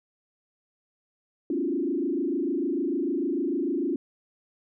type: tone with frequency modulation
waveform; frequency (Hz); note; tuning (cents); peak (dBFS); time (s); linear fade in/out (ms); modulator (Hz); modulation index
sine; 311.1; D#4; 0; -24; 1.5-3.96; 2; 26.7; 2.1
effects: none